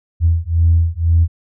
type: beating tone pair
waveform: sine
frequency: 82.41 / 84.41 Hz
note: E2 / E2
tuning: 0 / +42 cents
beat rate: 2 Hz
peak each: -13 dBFS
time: 0.2-1.28 s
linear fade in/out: 50 ms
effects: tanh soft clip ceiling -3 dBFS